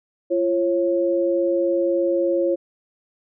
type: tone pair together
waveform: sine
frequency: 343.3 / 545 Hz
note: F4 / C#5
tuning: -30 / -29 cents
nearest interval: minor sixth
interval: 801 cents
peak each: -20 dBFS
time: 0.3-2.56 s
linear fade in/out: 20 ms
effects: none